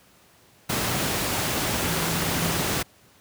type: tone in noise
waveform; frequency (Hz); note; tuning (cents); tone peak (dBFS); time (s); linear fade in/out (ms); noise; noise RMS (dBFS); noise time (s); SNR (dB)
sine; 164.81; E3; 0; -29; 1.87-2.61; 10; pink; -25; 0.69-2.83; -7
effects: pink hiss -56 dBFS RMS until 3.2 s + high-pass 80 Hz 12 dB/octave